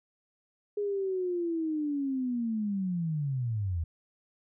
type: linear sweep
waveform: sine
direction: down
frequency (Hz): 415.7 to 78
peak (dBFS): -28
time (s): 0.77-3.84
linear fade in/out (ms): 5
effects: none